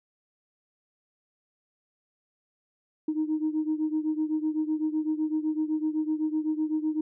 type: beating tone pair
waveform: sine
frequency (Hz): 308.1 / 316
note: D#4 / D#4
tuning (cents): -17 / +27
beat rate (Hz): 7.9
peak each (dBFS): -26 / -29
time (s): 3.08-7.01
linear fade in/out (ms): 5
effects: tanh soft clip ceiling -19 dBFS